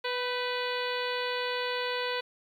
harmonic tone with a mistuned harmonic, 493.9 Hz, B4, in tune, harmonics 1 / 2 / 3 / 4 / 5 / 6 / 7 / 8 / 9, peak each -33 / -36 / -38 / -39 / -40 / -41 / -41 / -42 / -43 dBFS, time 0.04-2.21 s, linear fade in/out 10 ms, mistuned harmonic 3, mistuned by +39 cents, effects 10-bit

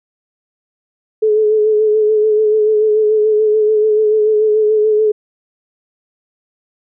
sine tone with vibrato, 428.9 Hz, A4, 44 cents flat, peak -9 dBFS, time 1.22-5.12 s, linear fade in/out 10 ms, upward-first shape sine, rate 6.9 Hz, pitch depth 31 cents each way, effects none

